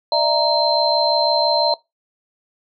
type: tone cluster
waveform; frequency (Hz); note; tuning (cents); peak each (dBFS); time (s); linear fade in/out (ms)
sine; 599 / 665 / 932 / 4115; D5 / E5 / A#5 / C8; +34 / +15 / -1 / -30; -20; 0.12-1.74; 2
effects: noise-tail reverb RT60 0.2 s tail -22 dB re dry